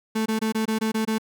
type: tone bursts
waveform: 35% pulse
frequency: 220 Hz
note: A3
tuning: in tune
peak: -20 dBFS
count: 8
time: 0.15-1.184 s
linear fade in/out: 10 ms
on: 110 ms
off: 22 ms
effects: none